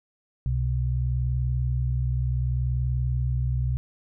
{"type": "tone pair together", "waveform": "sine", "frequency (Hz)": [65.41, 126.07], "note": ["C2", "B2"], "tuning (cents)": [0, 36], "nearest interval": "major seventh", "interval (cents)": 1136, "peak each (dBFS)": -25, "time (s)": [0.46, 3.77], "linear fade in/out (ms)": 0, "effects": []}